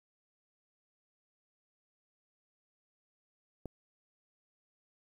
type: click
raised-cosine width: 2 ms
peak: -27 dBFS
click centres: 3.657 s
effects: 10-bit